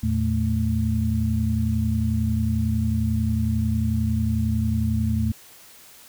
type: tone cluster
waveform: sine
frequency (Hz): 81.3 / 112.4 / 219.6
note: E2 / A2 / A3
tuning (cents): -23 / +37 / -3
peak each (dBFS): -24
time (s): 0.03-5.32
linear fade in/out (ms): 5
effects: white hiss -48 dBFS RMS until 6.08 s